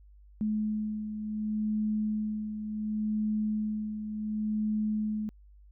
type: beating tone pair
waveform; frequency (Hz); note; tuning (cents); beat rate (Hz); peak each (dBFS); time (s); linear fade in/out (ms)
sine; 213.7 / 214.39; G#3 / A3; +50 / -45; 0.69; -29 / -37; 0.41-5.29; 0
effects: added 50 Hz sine -52 dBFS peak until 5.71 s